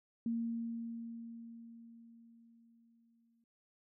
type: tone with exponential decay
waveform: sine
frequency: 231.1 Hz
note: A#3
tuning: 15 cents flat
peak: -32 dBFS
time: 0.26-3.44 s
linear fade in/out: 2 ms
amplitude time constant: 690 ms
effects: none